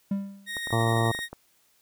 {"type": "tone with exponential decay", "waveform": "triangle", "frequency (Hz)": 197.9, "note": "G3", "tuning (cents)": 17, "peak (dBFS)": -20, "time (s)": [0.11, 0.56], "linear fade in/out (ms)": 5, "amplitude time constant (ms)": 96}
{"type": "tone with tremolo", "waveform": "30% pulse", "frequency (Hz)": 1864.7, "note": "A#6", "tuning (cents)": 0, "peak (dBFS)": -27, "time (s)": [0.46, 1.29], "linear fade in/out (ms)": 50, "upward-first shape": "triangle", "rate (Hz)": 12, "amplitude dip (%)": 30}
{"type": "clicks", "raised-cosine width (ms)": 1, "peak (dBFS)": -24, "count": 12, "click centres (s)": [0.568, 0.672, 0.706, 0.812, 0.871, 0.924, 0.967, 1.012, 1.059, 1.149, 1.19, 1.33]}
{"type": "harmonic tone", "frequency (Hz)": 114.4, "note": "A#2", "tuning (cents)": -32, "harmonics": [1, 2, 3, 4, 5, 6, 7, 8, 9, 10], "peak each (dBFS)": [-24, -32, -31, -32, -36, -31, -36, -33, -38, -34], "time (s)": [0.72, 1.12], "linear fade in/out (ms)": 10}
{"effects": ["white hiss -65 dBFS RMS until 1.81 s"]}